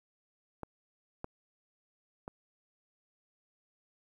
clicks, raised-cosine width 1 ms, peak -25 / -24 / -27 dBFS, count 3, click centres 0.633 / 1.244 / 2.279 s, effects 10-bit

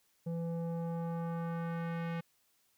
square tone with low-pass filter sweep, 167.5 Hz, E3, 28 cents sharp, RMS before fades -37 dBFS, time 0.26-2.21 s, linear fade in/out 10 ms, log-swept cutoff 450 to 2400 Hz, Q 1.4, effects white hiss -73 dBFS RMS until 2.77 s

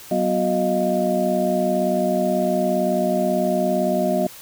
sine tone cluster, 188.4 / 246.4 / 362.9 / 620 / 699 Hz, F#3 / B3 / F#4 / D#5 / F5, +32 / -4 / -34 / -6 / +1 cents, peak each -24 / -25 / -26 / -21 / -26 dBFS, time 0.11-4.27 s, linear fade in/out 5 ms, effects white hiss -41 dBFS RMS until 4.41 s

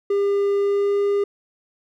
triangle tone with pitch glide, 401.4 to 404 Hz, G4 to G#4, +41 to -48 cents, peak -15 dBFS, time 0.1-1.24 s, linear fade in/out 5 ms, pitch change +11 cents, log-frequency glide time 0.57-0.99 s, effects none

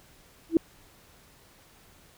sine tone with exponential growth, 327.9 Hz, E4, 9 cents flat, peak -12 dBFS, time 0.49-0.57 s, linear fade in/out 2 ms, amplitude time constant 16 ms, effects pink hiss -57 dBFS RMS until 2.17 s

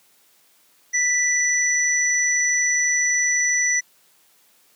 sine tone pair together, 1975 / 5926 Hz, B6 / F#8, 0 / +2 cents, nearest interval octave + perfect fifth, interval 1902 cents, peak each -20 dBFS, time 0.93-3.81 s, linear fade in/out 20 ms, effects white hiss -58 dBFS RMS until 4.75 s + high-pass 150 Hz 12 dB/octave

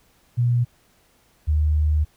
sine tone pair in turn, 120.8 / 76.1 Hz, B2 / D#2, -38 / -38 cents, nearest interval minor sixth, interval 800 cents, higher first, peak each -16 / -16 dBFS, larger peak neither, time 0.37-0.65 / 1.47-2.05 s, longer second, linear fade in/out 20 ms, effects pink hiss -60 dBFS RMS until 2.16 s

